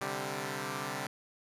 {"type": "chord", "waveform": "5% pulse", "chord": "C suspended second", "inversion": "none", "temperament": "equal", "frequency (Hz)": [130.81, 146.83, 196], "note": ["C3", "D3", "G3"], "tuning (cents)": [0, 0, 0], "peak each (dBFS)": -28, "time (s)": [0.01, 1.07], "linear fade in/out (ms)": 2, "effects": ["resampled to 32000 Hz"]}